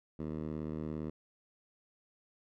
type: tone with band-pass filter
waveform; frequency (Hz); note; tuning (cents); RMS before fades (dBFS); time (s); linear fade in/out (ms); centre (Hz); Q
10% pulse; 77.4; D#2; -9; -39; 0.19-1.1; 5; 230; 0.76
effects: none